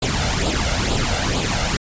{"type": "noise with flanger", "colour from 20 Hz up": "pink", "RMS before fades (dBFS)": -20, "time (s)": [0.02, 1.77], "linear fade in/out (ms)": 5, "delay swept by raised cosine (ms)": [0.25, 1.45], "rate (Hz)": 2.2, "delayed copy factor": 0.6, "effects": ["resampled to 16000 Hz"]}